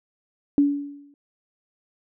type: tone with exponential decay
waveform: sine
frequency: 285.5 Hz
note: D4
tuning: 49 cents flat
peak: -12 dBFS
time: 0.58-1.14 s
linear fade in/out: 1 ms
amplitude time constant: 120 ms
effects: none